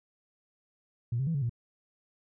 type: tone with pitch steps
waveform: sine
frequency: 118.3 / 134 / 164.5 / 140.1 / 118 Hz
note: A#2 / C3 / E3 / C#3 / A#2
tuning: +26 / +42 / -3 / +19 / +22 cents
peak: -26 dBFS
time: 1.12-1.495 s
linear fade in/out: 5 ms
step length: 75 ms
effects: tanh soft clip ceiling -22 dBFS